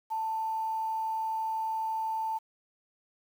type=tone with quantisation; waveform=sine; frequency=886 Hz; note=A5; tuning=12 cents sharp; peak=-29 dBFS; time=0.1-2.39 s; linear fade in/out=20 ms; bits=9; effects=none